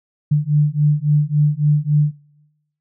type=beating tone pair; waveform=sine; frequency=146.83 / 150.43 Hz; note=D3 / D3; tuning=0 / +42 cents; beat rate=3.6 Hz; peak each=-16 dBFS; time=0.31-2.12 s; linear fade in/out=10 ms; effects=noise-tail reverb RT60 1.0 s tail -24 dB re dry